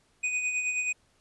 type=tone with tremolo; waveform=square; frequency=2489 Hz; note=D#7; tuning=in tune; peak=-26 dBFS; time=0.23-0.93 s; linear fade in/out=10 ms; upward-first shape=sine; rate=9.4 Hz; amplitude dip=45%; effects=pink hiss -67 dBFS RMS until 1.2 s + resampled to 24000 Hz